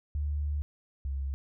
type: tone pair in turn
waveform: sine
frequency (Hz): 73.3 / 68.28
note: D2 / C#2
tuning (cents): -3 / -26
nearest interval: minor second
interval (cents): 123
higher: first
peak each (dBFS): -28 / -30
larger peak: first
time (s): 0.15-0.62 / 1.05-1.34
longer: first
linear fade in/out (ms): 0
effects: none